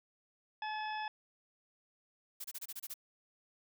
harmonic tone, 858 Hz, A5, 44 cents flat, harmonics 1 / 2 / 3 / 4 / 6, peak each -38 / -44 / -48 / -50 / -54 dBFS, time 0.62-1.08 s, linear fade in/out 2 ms
blue noise bursts, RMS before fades -43 dBFS, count 8, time 2.4-2.941 s, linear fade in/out 10 ms, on 44 ms, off 27 ms
effects none

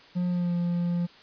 triangle tone with pitch glide, 178.3 to 173.83 Hz, F3 to F3, +36 to -8 cents, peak -22 dBFS, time 0.15-1.07 s, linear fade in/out 20 ms, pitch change -44 cents, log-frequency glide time 0.28-0.54 s, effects white hiss -52 dBFS RMS until 1.22 s + resampled to 11025 Hz

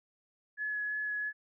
sine tone with vibrato, 1697 Hz, G#6, 37 cents sharp, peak -32 dBFS, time 0.57-1.33 s, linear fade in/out 50 ms, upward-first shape sine, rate 3 Hz, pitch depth 10 cents each way, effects none

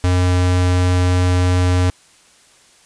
square tone, 90.3 Hz, F#2, 42 cents flat, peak -13 dBFS, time 0.04-1.9 s, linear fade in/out 0 ms, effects white hiss -50 dBFS RMS until 2.85 s + resampled to 22050 Hz

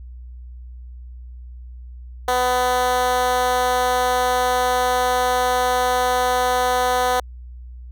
10% pulse tone with high-pass filter, 250 Hz, B3, 21 cents sharp, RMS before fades -19 dBFS, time 2.28-7.2 s, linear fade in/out 2 ms, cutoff 600 Hz, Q 2.5, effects added 61 Hz sine -34 dBFS peak until 7.91 s

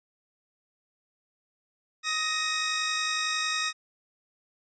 15% pulse tone pair together, 1260.1 / 1864.7 Hz, D#6 / A#6, +22 / 0 cents, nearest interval perfect fifth, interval 678 cents, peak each -23 dBFS, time 2.03-3.73 s, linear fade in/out 50 ms, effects resampled to 16000 Hz

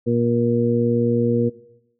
harmonic tone, 118.6 Hz, A#2, 30 cents sharp, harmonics 1 / 2 / 3 / 4, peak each -23 / -20 / -25 / -21 dBFS, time 0.06-1.5 s, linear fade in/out 20 ms, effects noise-tail reverb RT60 0.8 s tail -18 dB re dry

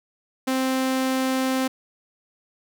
sawtooth tone, 261.6 Hz, C4, in tune, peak -17 dBFS, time 0.47-1.68 s, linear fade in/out 10 ms, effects none

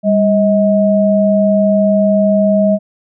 sine tone pair together, 199.6 / 633.7 Hz, G3 / D#5, +32 / +32 cents, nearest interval octave + minor sixth, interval 2000 cents, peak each -11 dBFS, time 0.03-2.79 s, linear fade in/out 50 ms, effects none

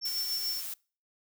sine tone with tremolo, 5410 Hz, E8, 44 cents sharp, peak -29 dBFS, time 0.01-0.62 s, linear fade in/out 50 ms, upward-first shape sine, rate 6.9 Hz, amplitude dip 45%
blue noise, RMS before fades -38 dBFS, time 0.05-0.74 s, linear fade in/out 5 ms
effects noise-tail reverb RT60 0.4 s tail -26 dB re dry

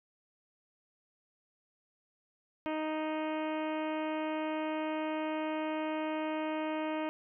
harmonic tone, 311.1 Hz, D#4, in tune, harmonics 1 / 2 / 3 / 4 / 5 / 6 / 7 / 8 / 9 / 10, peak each -35 / -37 / -40 / -46 / -49 / -51 / -49 / -49 / -53 / -55 dBFS, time 2.66-7.09 s, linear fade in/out 0 ms, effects none

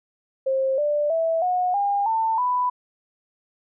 sine tone with pitch steps, 532 / 590.3 / 655 / 726.7 / 806.4 / 894.7 / 992.7 Hz, C5 / D5 / E5 / F#5 / G5 / A5 / B5, +29 / +9 / -11 / -31 / +49 / +29 / +9 cents, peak -19 dBFS, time 0.46-2.7 s, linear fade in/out 10 ms, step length 320 ms, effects none

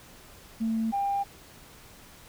sine tone pair in turn, 224 / 798.2 Hz, A3 / G5, +31 / +31 cents, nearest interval octave + minor seventh, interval 2200 cents, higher second, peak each -24 dBFS, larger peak neither, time 0.6-0.92 / 0.92-1.24 s, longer neither, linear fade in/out 20 ms, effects tanh soft clip ceiling -20 dBFS + pink hiss -51 dBFS RMS until 2.28 s

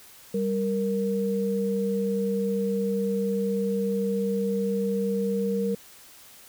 sine tone pair together, 196.01 / 466.2 Hz, G3 / A#4, 0 / 0 cents, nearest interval octave + minor third, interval 1500 cents, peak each -26 dBFS, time 0.34-5.75 s, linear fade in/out 5 ms, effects white hiss -50 dBFS RMS until 6.48 s

